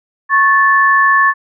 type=tone pair together; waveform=sine; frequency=1100.5 / 1747 Hz; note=C#6 / A6; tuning=-13 / -13 cents; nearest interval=minor sixth; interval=800 cents; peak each=-10 dBFS; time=0.29-1.34 s; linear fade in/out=50 ms; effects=none